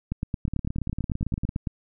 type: two click trains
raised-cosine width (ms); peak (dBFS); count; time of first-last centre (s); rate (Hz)
5; -17 / -14; 19 / 15; 0.48-1.491 / 0.12-1.672; 17.8 / 9.02
effects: none